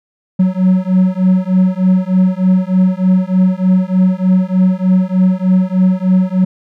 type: beating tone pair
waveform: triangle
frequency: 184 / 187.3 Hz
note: F#3 / F#3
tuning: -9 / +21 cents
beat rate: 3.3 Hz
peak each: -10 dBFS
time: 0.39-6.45 s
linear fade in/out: 10 ms
effects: none